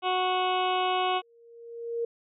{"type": "harmonic tone", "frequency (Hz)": 368.3, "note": "F#4", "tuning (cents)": -8, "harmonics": [1, 2, 3, 4, 6, 7, 8, 9, 10], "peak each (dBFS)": [-31, -27, -30, -40, -40, -37, -35, -42, -43], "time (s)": [0.02, 1.22], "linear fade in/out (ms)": 50}
{"type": "tone with exponential growth", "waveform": "sine", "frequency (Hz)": 466.5, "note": "A#4", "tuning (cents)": 1, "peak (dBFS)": -25, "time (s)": [1.13, 2.05], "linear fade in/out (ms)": 5, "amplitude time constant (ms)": 200}
{"effects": []}